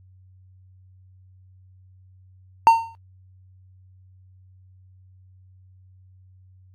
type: tone with exponential decay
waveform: triangle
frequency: 912 Hz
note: A#5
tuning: 38 cents flat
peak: -4 dBFS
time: 2.67-2.95 s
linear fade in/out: 0 ms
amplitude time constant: 59 ms
effects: added 93 Hz sine -49 dBFS peak until 6.74 s + AAC 64 kbps